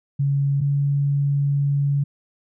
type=tone pair in turn; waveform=sine; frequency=140 / 141.54 Hz; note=C#3 / C#3; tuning=+18 / +36 cents; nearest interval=unison; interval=18 cents; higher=second; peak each=-17 dBFS; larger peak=neither; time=0.19-0.61 / 0.61-2.04 s; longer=second; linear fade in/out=10 ms; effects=none